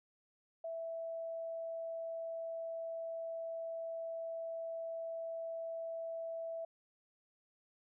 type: tone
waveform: sine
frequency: 659.3 Hz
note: E5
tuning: in tune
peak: -39 dBFS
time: 0.64-6.65 s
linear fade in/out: 5 ms
effects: none